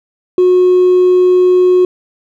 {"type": "tone with hard clipping", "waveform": "triangle", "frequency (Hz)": 364, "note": "F#4", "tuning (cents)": -28, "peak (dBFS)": -5, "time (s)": [0.38, 1.85], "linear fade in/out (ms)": 2, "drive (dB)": 2, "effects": []}